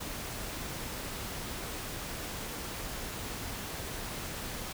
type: noise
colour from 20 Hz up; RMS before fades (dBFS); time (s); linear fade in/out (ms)
pink; -39; 0-4.73; 10
effects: none